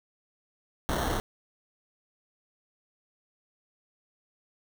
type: noise with sample-and-hold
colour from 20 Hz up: pink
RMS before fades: -29 dBFS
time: 0.89-1.2 s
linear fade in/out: 0 ms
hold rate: 2450 Hz
effects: none